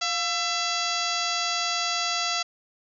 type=harmonic tone with a mistuned harmonic; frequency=670 Hz; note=E5; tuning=28 cents sharp; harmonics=1 / 2 / 3 / 4 / 5 / 6 / 7 / 8 / 9 / 10; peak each=-33 / -31 / -35 / -34 / -33 / -34 / -31 / -37 / -37 / -37 dBFS; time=0.01-2.43 s; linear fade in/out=10 ms; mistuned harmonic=1; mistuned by=+87 cents; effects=none